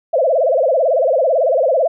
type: tone with vibrato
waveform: sine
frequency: 585 Hz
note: D5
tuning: 7 cents flat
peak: -11 dBFS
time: 0.13-1.88 s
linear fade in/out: 10 ms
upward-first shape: sine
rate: 18 Hz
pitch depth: 260 cents each way
effects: none